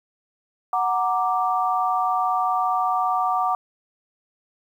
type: chord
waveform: sine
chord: Gb augmented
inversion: none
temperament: equal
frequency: 740 / 932.3 / 1174.7 Hz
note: Gb5 / Bb5 / D6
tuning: 0 / 0 / 0 cents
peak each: -22 / -27 / -23 dBFS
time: 0.73-3.55 s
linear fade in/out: 2 ms
effects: 9-bit